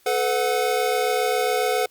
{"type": "tone cluster", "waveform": "square", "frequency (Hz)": [433.7, 501, 734], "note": ["A4", "B4", "F#5"], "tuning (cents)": [-25, 25, -14], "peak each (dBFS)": -25, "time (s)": [0.06, 1.86], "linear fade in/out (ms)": 5, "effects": ["white hiss -58 dBFS RMS until 1.9 s", "Opus 48 kbps"]}